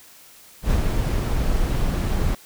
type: noise with ADSR envelope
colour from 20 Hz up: brown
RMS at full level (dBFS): -18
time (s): 0.62-2.35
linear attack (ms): 90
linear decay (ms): 110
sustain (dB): -3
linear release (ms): 4
effects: white hiss -48 dBFS RMS until 2.45 s